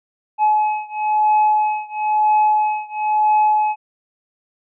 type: beating tone pair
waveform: triangle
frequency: 851 / 852 Hz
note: G#5 / G#5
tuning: +42 / +44 cents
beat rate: 1 Hz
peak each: -15 / -16 dBFS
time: 0.38-3.76 s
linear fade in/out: 50 ms
effects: resampled to 8000 Hz